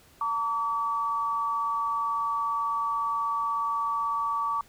sine tone pair together, 909 / 1145.3 Hz, A#5 / D6, -44 / -44 cents, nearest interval major third, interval 400 cents, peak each -32 / -26 dBFS, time 0.21-4.61 s, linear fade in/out 2 ms, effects pink hiss -57 dBFS RMS until 4.68 s

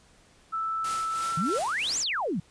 sine tone with pitch glide, 1318.5 to 1347 Hz, E6 to E6, 0 to +37 cents, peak -27 dBFS, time 0.52-1.59 s, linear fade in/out 20 ms, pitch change +37 cents, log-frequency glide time 1.11-1.36 s
white noise with tremolo, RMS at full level -35 dBFS, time 0.84-2.04 s, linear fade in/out 5 ms, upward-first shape triangle, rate 3 Hz, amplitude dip 70%
sine exponential two-way sweep, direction up then down, 146.83 to 7660 to 146.83 Hz, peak -26 dBFS, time 1.37-2.4 s, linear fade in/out 5 ms, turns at 1.99 s
effects pink hiss -59 dBFS RMS until 2.5 s + resampled to 22050 Hz

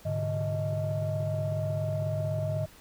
sine tone cluster, 103.6 / 131.4 / 147.7 / 628 Hz, G#2 / C3 / D3 / D#5, -4 / +8 / +10 / +16 cents, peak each -30 / -39 / -31 / -31 dBFS, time 0.05-2.66 s, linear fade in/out 10 ms, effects tanh soft clip ceiling -22 dBFS + pink hiss -54 dBFS RMS until 2.8 s

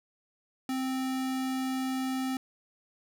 square tone, 261.4 Hz, C4, 1 cent flat, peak -30 dBFS, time 0.69-2.37 s, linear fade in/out 2 ms, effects none

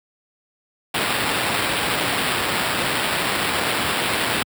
white noise with sample-and-hold, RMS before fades -22 dBFS, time 0.94-4.43 s, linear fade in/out 5 ms, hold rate 6300 Hz, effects high-pass 80 Hz 12 dB/octave

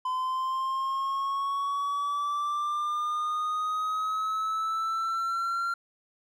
triangle linear sweep, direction up, 1018 to 1381 Hz, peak -25 dBFS, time 0.05-5.74 s, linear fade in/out 5 ms, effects none

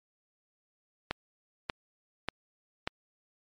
click train, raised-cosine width 0.3 ms, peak -14 dBFS, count 4, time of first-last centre 1.11-2.875 s, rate 1.7 Hz, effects MP3 48 kbps

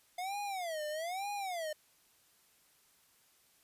square tone with vibrato, 702 Hz, F5, 9 cents sharp, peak -37 dBFS, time 0.18-1.73 s, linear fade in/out 5 ms, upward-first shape sine, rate 1.1 Hz, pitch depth 270 cents each way, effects white hiss -68 dBFS RMS until 3.63 s + resampled to 32000 Hz

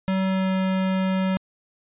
square tone with pitch glide, 190 to 188.8 Hz, F#3 to F#3, +46 to +35 cents, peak -21 dBFS, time 0.08-1.37 s, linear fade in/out 0 ms, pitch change -11 cents, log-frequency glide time 0.25-0.51 s, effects resampled to 8000 Hz

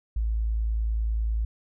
sine tone, 55 Hz, A1, in tune, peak -23 dBFS, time 0.16-1.45 s, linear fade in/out 5 ms, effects none

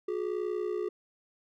triangle ring-modulated tone, 392 Hz, G4, in tune, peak -25 dBFS, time 0.08-0.89 s, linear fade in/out 5 ms, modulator 30.4 Hz, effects none

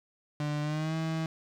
35% pulse tone with pitch glide, 148.5 to 161.01 Hz, D3 to E3, +20 to -40 cents, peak -28 dBFS, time 0.4-1.26 s, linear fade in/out 2 ms, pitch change +140 cents, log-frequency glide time 0.62-0.95 s, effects low-pass 6000 Hz 12 dB/octave + 9-bit

